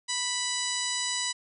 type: harmonic tone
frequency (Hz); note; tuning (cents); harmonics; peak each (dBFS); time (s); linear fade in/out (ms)
987.8; B5; 0; 1 / 2 / 3 / 4 / 5 / 6 / 7 / 8 / 9; -39 / -36 / -37 / -34 / -36 / -38 / -39 / -35 / -40; 0.08-1.33; 20
effects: none

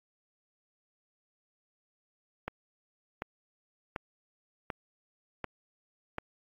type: click train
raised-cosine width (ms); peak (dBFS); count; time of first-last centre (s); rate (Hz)
0.5; -19; 6; 2.48-6.184; 1.35
effects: AAC 32 kbps

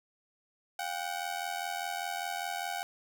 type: ring-modulated tone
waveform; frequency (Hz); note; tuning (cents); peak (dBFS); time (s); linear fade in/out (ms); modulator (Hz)
sawtooth; 751; F#5; +26; -27; 0.79-2.83; 0; 42.5
effects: 11-bit

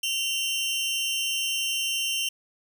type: tone pair together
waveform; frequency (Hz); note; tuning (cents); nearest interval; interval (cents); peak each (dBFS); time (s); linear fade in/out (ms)
sawtooth; 2771 / 3083; F7 / G7; -14 / -29; major second; 185; -25; 0.03-2.29; 5
effects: none

